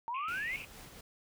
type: exponential sweep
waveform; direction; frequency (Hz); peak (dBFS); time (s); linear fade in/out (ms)
sine; up; 903 to 2234; -34; 0.08-0.56; 0
type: band-pass noise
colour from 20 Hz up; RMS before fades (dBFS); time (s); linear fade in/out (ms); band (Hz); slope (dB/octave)
pink; -46; 0.14-0.65; 5; 2300 to 2800; 96
type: noise with tremolo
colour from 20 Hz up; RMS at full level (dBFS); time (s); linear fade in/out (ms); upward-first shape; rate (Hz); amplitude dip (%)
pink; -50; 0.28-1.01; 5; sine; 4.3; 35
effects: none